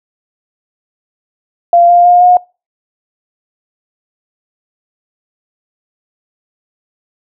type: tone with pitch steps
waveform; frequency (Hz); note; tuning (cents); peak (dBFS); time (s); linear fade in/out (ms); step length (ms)
sine; 691 / 700.2 / 709.6 / 719.1; F5 / F5 / F5 / F#5; -19 / +4 / +27 / -50; -3; 1.73-2.37; 2; 160
effects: noise-tail reverb RT60 0.3 s tail -25 dB re dry